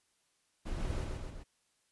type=noise with echo; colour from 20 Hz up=brown; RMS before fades=-37 dBFS; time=0.65-1.05 s; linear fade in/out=20 ms; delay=130 ms; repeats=3; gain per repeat=-3 dB; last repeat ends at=1.44 s; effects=white hiss -75 dBFS RMS until 1.91 s + resampled to 24000 Hz